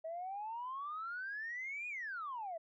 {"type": "exponential two-way sweep", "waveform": "sine", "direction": "up then down", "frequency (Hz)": [634, 2489, 634], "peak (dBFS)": -39, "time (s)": [0.04, 2.58], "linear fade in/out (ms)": 10, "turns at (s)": 1.88, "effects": ["tanh soft clip ceiling -35 dBFS"]}